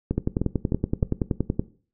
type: two click trains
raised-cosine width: 3 ms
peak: -10 / -9 dBFS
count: 4 / 16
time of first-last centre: 0.11-1.027 / 0.18-1.595 s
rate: 3.27 / 10.6 Hz
effects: noise-tail reverb RT60 0.4 s tail -17 dB re dry